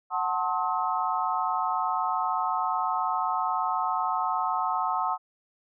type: chord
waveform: sine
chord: F# diminished seventh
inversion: none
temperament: just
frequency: 740 / 888 / 1065.6 / 1278.7 Hz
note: F#5 / A5 / C6 / Eb6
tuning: 0 / +16 / +31 / +47 cents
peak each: -30 dBFS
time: 0.1-5.18 s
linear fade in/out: 50 ms
effects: none